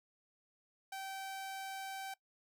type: tone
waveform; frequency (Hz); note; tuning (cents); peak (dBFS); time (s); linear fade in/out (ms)
sawtooth; 774; G5; -22; -38; 0.92-2.14; 5
effects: noise-tail reverb RT60 0.1 s tail -21 dB re dry